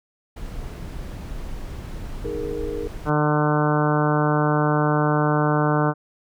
brown noise, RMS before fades -32 dBFS, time 0.36-3.1 s, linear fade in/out 10 ms
sine chord, D# suspended fourth, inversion none, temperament equal, 311.1 / 415.3 / 466.2 Hz, D#4 / G#4 / A#4, 0 / 0 / 0 cents, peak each -33 / -30 / -29 dBFS, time 2.24-2.88 s, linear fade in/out 10 ms
harmonic tone, 150 Hz, D3, 37 cents sharp, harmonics 1 / 2 / 3 / 4 / 5 / 6 / 7 / 8 / 9 / 10, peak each -21 / -24 / -26 / -27 / -28 / -29 / -29 / -30 / -31 / -31 dBFS, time 3.05-5.94 s, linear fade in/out 50 ms
effects none

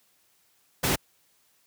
pink noise, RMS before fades -24 dBFS, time 0.83-0.96 s, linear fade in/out 10 ms, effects white hiss -66 dBFS RMS until 1.66 s + high-pass 60 Hz 12 dB/octave

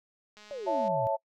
click train, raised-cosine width 0.2 ms, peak -35 dBFS, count 108, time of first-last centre 0.37-0.88 s, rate 210 Hz
sine exponential sweep, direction down, 602 to 110.4 Hz, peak -35 dBFS, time 0.51-1.07 s, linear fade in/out 0 ms
sine chord, A major, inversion first, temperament equal, 554.4 / 659.3 / 880 Hz, C#5 / E5 / A5, 0 / 0 / 0 cents, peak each -30 dBFS, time 0.66-1.17 s, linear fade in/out 20 ms
effects noise-tail reverb RT60 0.1 s tail -26 dB re dry

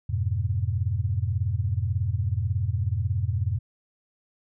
sine chord, F diminished, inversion none, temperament equal with one note detuned, 87.31 / 103.83 / 125.7 Hz, F2 / Ab2 / Cb3, 0 / 0 / +31 cents, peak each -27 / -26 / -30 dBFS, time 0.09-3.59 s, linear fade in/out 10 ms, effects none

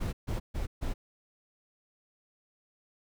brown noise bursts, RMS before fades -32 dBFS, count 4, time 0-0.94 s, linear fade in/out 20 ms, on 130 ms, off 140 ms, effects none

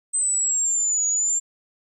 sine linear two-way sweep, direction down then up, 8210 to 6750 to 7380 Hz, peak -19 dBFS, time 0.13-1.4 s, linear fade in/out 20 ms, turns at 1.08 s, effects 10-bit

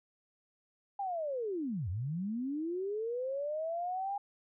sine linear two-way sweep, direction down then up, 815 to 82.41 to 815 Hz, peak -33 dBFS, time 0.99-4.18 s, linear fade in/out 5 ms, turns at 1.89 s, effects none

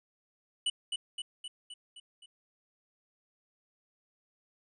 square tone with echo, 2960 Hz, F#7, in tune, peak -28 dBFS, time 0.66-0.7 s, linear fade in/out 5 ms, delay 260 ms, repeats 6, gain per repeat -4 dB, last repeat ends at 2.26 s, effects resampled to 24000 Hz

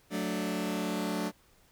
sawtooth chord, D major, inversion first, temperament just, 183.54 / 220.2 / 293.7 Hz, F#3 / A3 / D4, -14 / +2 / 0 cents, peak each -31 dBFS, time 0.1-1.32 s, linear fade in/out 50 ms, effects pink hiss -64 dBFS RMS until 1.71 s

